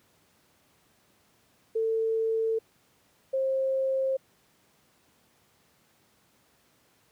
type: tone pair in turn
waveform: sine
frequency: 447.3 / 531.9 Hz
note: A4 / C5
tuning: +28 / +28 cents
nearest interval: minor third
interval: 300 cents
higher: second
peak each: -24 dBFS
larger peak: neither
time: 1.75-2.59 / 3.33-4.17 s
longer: neither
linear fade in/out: 10 ms
effects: pink hiss -65 dBFS RMS until 7.11 s + high-pass 100 Hz 12 dB/octave